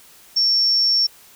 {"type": "tone", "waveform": "sine", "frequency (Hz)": 5460, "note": "F8", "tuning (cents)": -40, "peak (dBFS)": -14, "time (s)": [0.36, 1.07], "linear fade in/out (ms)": 10, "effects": ["white hiss -48 dBFS RMS until 1.35 s"]}